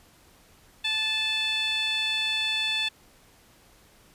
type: tone with band-pass filter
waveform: 15% pulse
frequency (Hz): 874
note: A5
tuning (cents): -12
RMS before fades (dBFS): -27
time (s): 0.84-2.89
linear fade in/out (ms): 10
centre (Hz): 3400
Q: 2.9
effects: pink hiss -57 dBFS RMS until 4.14 s + resampled to 32000 Hz